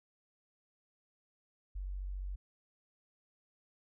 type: tone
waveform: sine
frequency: 47.17 Hz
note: F#1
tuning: 34 cents sharp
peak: -37 dBFS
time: 1.75-2.36 s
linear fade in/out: 10 ms
effects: none